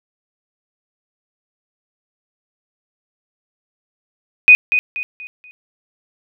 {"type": "tone with echo", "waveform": "sine", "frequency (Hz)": 2489, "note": "D#7", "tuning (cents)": 0, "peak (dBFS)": -3, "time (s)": [4.48, 4.55], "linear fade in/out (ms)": 0, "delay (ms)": 240, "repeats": 4, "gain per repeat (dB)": -9, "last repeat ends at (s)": 5.51, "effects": []}